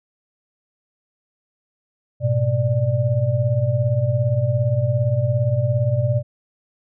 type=tone cluster; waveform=sine; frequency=106.5 / 123.9 / 591 Hz; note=G#2 / B2 / D5; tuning=+44 / +6 / +11 cents; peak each=-22 / -18 / -24 dBFS; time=2.2-6.23 s; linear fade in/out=50 ms; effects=none